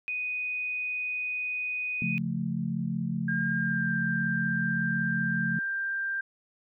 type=tone; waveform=sine; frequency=2489 Hz; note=D#7; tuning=in tune; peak=-29 dBFS; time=0.08-2.18 s; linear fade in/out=0 ms
type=chord; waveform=sine; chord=Db augmented; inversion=none; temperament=equal; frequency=138.59 / 174.61 / 220 Hz; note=Db3 / F3 / A3; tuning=0 / 0 / 0 cents; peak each=-34 / -31 / -32 dBFS; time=2.02-5.59 s; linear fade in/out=2 ms
type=tone with pitch glide; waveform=sine; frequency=1609 to 1584.1 Hz; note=G6 to G6; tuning=+45 to +18 cents; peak=-28 dBFS; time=3.28-6.21 s; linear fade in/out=5 ms; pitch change=-27 cents; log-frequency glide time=3.56-3.9 s
effects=none